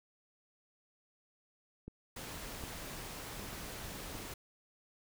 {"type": "click train", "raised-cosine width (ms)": 3, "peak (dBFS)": -32, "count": 4, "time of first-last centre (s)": [1.88, 4.153], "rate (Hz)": 1.32}
{"type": "noise", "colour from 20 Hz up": "pink", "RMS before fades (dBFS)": -45, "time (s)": [2.16, 4.34], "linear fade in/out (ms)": 5}
{"effects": []}